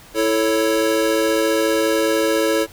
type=chord; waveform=square; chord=A major; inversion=second; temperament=equal; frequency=329.6 / 440 / 554.4 Hz; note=E4 / A4 / C#5; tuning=0 / 0 / 0 cents; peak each=-21 dBFS; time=0.14-2.67 s; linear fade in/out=50 ms; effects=pink hiss -44 dBFS RMS until 2.72 s